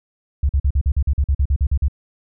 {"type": "tone bursts", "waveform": "sine", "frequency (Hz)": 69.3, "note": "C#2", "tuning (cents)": 0, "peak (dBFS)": -13, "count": 14, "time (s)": [0.43, 1.883], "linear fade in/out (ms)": 5, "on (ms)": 62, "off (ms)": 45, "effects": []}